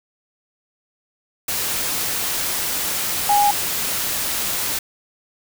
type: tone in noise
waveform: sine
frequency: 820 Hz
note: G#5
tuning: 22 cents flat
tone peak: -13 dBFS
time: 3.29-3.51 s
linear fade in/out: 5 ms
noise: white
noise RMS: -23 dBFS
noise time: 1.48-4.79 s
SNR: +7 dB
effects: none